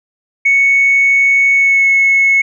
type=tone with pitch glide; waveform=sine; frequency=2217 to 2192 Hz; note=C#7 to C#7; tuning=0 to -20 cents; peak=-6 dBFS; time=0.45-2.42 s; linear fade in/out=10 ms; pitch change=-20 cents; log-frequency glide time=1.54-1.88 s; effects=tanh soft clip ceiling -3 dBFS